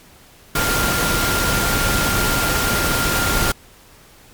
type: tone in noise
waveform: sine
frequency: 1396.9 Hz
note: F6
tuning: in tune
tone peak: -22 dBFS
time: 0.55-3.52 s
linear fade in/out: 5 ms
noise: pink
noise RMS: -19 dBFS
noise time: 0.55-3.52 s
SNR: -6 dB
effects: pink hiss -47 dBFS RMS until 4.33 s + MP3 96 kbps